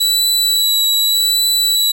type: tone with vibrato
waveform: sawtooth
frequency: 3939 Hz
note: B7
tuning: 5 cents flat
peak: -9 dBFS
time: 0-1.92 s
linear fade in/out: 10 ms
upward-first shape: triangle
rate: 0.85 Hz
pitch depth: 17 cents each way
effects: 7-bit